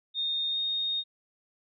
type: tone with pitch glide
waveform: sine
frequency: 3673 to 3703 Hz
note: A#7 to A#7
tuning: -26 to -12 cents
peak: -27 dBFS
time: 0.14-1.04 s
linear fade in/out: 50 ms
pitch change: +14 cents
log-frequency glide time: 0.5-0.58 s
effects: none